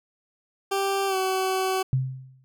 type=tone with pitch glide; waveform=20% pulse; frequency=392 to 377.8 Hz; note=G4 to F#4; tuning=0 to +36 cents; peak=-18 dBFS; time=0.71-1.83 s; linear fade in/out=10 ms; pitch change=-64 cents; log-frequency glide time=1.07-1.16 s
type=tone with exponential decay; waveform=sine; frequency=130.81 Hz; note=C3; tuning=in tune; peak=-17 dBFS; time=1.93-2.44 s; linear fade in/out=0 ms; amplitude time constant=110 ms
effects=none